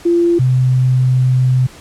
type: tone pair in turn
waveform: sine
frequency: 343.2 / 128.04 Hz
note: F4 / C3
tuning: -30 / -37 cents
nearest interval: octave + perfect fourth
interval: 1707 cents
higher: first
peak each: -9 dBFS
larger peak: neither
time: 0.05-0.39 / 0.39-1.67 s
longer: second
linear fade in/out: 10 ms
effects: pink hiss -39 dBFS RMS until 1.8 s + low-pass 10000 Hz 12 dB/octave